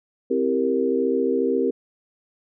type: chord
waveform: sine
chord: C dominant seventh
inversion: none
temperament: equal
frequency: 261.6 / 329.6 / 392 / 466.2 Hz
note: C4 / E4 / G4 / Bb4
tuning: 0 / 0 / 0 / 0 cents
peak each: -24 / -29 / -23 / -23 dBFS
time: 0.3-1.71 s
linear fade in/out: 10 ms
effects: none